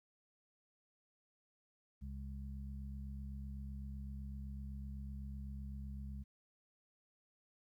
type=harmonic tone; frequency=67.9 Hz; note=C#2; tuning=35 cents flat; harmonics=1 / 2 / 3; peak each=-44 / -52 / -51 dBFS; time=2.01-6.24 s; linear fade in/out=20 ms; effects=13-bit